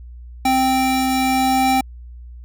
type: tone pair together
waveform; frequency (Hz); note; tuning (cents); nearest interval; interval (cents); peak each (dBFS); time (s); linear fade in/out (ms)
square; 261.6 / 784; C4 / G5; 0 / 0; octave + perfect fifth; 1900; -19 / -18; 0.45-1.81; 5
effects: added 60 Hz sine -34 dBFS peak until 2.44 s